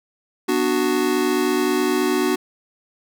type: chord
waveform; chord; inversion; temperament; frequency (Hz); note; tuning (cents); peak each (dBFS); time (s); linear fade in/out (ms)
square; B minor; none; just; 246.9 / 296.3 / 370.4; B3 / D4 / F#4; 0 / +15 / +2; -25 / -23 / -21; 0.48-2.36; 10
effects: none